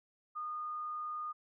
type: tone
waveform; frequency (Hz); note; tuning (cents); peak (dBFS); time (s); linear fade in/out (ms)
sine; 1225; D#6; -27; -37; 0.35-1.33; 20
effects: none